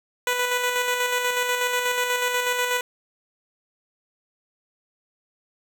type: tone with tremolo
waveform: 10% pulse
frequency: 493.9 Hz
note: B4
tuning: in tune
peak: -12 dBFS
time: 0.27-2.81 s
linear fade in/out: 2 ms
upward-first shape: square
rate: 8.2 Hz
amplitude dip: 35%
effects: none